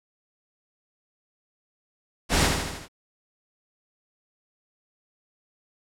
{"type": "noise with echo", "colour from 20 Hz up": "pink", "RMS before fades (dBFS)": -21, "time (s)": [2.29, 2.5], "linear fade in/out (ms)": 50, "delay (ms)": 77, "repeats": 5, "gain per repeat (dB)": -4, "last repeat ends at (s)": 2.885, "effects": ["low-pass 9000 Hz 12 dB/octave"]}